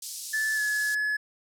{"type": "band-pass noise", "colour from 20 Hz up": "pink", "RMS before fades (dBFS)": -38, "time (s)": [0.02, 0.95], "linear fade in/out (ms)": 5, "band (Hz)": [4800, 12000], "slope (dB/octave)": 24}
{"type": "tone with pitch glide", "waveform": "triangle", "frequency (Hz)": [1743, 1704.2], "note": ["A6", "G#6"], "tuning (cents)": [-17, 44], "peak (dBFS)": -23, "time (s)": [0.33, 1.17], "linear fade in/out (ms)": 10, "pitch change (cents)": -39, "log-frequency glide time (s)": [0.55, 0.61]}
{"effects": []}